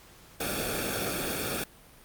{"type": "noise with comb filter", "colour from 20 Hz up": "pink", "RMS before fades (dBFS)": -31, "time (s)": [0.4, 1.64], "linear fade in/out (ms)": 5, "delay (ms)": 1, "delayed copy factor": -0.75, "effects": ["pink hiss -54 dBFS RMS until 2.04 s", "Opus 48 kbps"]}